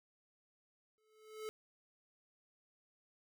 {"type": "tone with exponential growth", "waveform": "square", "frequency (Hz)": 433.2, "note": "A4", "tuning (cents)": -27, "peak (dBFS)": -40, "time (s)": [0.98, 1.49], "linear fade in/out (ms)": 0, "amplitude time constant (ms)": 110, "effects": []}